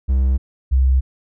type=tone pair in turn; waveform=triangle / sine; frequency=65.41 / 65.41 Hz; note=C2 / C2; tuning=0 / 0 cents; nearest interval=unison; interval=0 cents; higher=neither; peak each=-11 dBFS; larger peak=neither; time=0.08-0.38 / 0.71-1.01 s; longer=neither; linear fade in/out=20 ms; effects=none